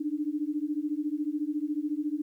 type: beating tone pair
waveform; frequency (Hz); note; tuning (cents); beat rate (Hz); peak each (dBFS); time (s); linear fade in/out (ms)
sine; 291.9 / 305.9; D4 / D#4; -10 / -29; 14; -31; 0-2.22; 10
effects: 11-bit